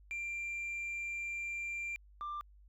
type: tone pair in turn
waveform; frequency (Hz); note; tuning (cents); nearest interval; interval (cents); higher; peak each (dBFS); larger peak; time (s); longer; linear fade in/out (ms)
sine; 2372 / 1186; D7 / D6; +17 / +17; octave; 1200; first; -34 / -36; first; 0.11-1.96 / 2.21-2.41; first; 0
effects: tanh soft clip ceiling -36 dBFS + added 50 Hz sine -57 dBFS peak until 2.68 s